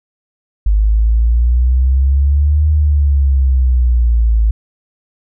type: exponential two-way sweep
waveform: sine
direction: up then down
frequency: 50.7 to 76.7 to 53.7 Hz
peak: -8 dBFS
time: 0.66-4.51 s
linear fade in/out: 5 ms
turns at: 2.69 s
effects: none